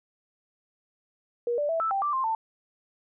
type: tone with pitch steps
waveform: sine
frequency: 476.9 / 586 / 657 / 1318 / 784 / 1174 / 1053 / 892 Hz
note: A#4 / D5 / E5 / E6 / G5 / D6 / C6 / A5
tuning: +39 / -4 / -6 / -1 / 0 / -1 / +11 / +23 cents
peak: -24 dBFS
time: 1.47-2.35 s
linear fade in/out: 2 ms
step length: 110 ms
effects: none